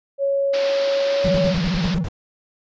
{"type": "tone with pitch glide", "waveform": "sine", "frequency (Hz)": [554.4, 560.8], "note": ["C#5", "C#5"], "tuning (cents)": [0, 20], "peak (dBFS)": -17, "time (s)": [0.18, 1.54], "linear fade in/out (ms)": 50, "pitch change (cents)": 20, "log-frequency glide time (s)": [1, 1.28]}
{"type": "band-pass noise", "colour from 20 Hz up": "white", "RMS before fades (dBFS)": -31, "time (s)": [0.53, 1.95], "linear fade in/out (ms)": 10, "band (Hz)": [240, 5100], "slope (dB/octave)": 48}
{"type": "tone with vibrato", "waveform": "triangle", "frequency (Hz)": 174.61, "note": "F3", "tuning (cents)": 0, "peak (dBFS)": -17, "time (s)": [1.24, 2.04], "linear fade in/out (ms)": 10, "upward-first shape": "square", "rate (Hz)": 15, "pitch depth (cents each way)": 140}
{"type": "noise bursts", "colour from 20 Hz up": "brown", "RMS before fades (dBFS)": -26, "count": 9, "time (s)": [1.24, 2.086], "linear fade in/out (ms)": 2, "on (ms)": 46, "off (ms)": 54}
{"effects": ["resampled to 16000 Hz"]}